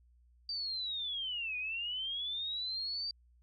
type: linear two-way sweep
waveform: sine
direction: down then up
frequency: 4676 to 2450 to 4676 Hz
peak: -35 dBFS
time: 0.49-3.11 s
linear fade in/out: 2 ms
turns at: 1.57 s
effects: added 60 Hz sine -62 dBFS peak until 3.42 s